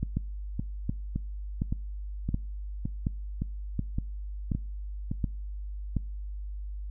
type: two click trains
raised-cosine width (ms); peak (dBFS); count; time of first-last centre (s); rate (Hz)
5; -17 / -15; 10 / 9; 0.03-5.115 / 0.17-5.967; 1.77 / 1.38
effects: noise-tail reverb RT60 0.5 s tail -26 dB re dry + added 50 Hz sine -34 dBFS peak until 6.9 s